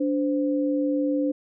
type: tone pair together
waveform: sine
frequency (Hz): 290 / 516.7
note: D4 / C5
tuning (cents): -22 / -22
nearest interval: minor seventh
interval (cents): 1000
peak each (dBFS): -22 / -27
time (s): 0-1.32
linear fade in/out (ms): 10
effects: none